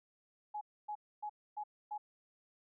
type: tone bursts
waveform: sine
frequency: 840 Hz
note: G#5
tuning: 19 cents sharp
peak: -38 dBFS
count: 5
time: 0.54-1.98 s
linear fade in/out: 10 ms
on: 72 ms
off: 270 ms
effects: none